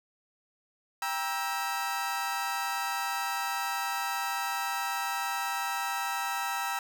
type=chord; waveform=30% pulse; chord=E diminished; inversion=first; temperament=just; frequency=791.1 / 949.3 / 1318.5 Hz; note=G5 / Bb5 / E6; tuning=+16 / +31 / 0 cents; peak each=-32 dBFS; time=1.02-6.79 s; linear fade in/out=2 ms; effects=none